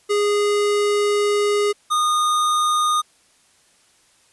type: tone pair in turn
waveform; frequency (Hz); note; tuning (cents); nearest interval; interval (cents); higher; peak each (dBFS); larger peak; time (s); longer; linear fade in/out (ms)
square; 412.1 / 1227.1; G#4 / D#6; -13 / -24; octave + perfect fifth; 1889; second; -17; neither; 0.09-1.73 / 1.9-3.02; first; 20
effects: white hiss -57 dBFS RMS until 4.32 s + resampled to 24000 Hz